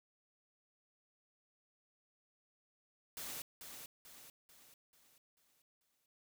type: noise with echo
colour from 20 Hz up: white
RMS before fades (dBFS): -45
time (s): 3.17-3.42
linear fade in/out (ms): 2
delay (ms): 440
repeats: 6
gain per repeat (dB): -6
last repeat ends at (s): 6.06
effects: none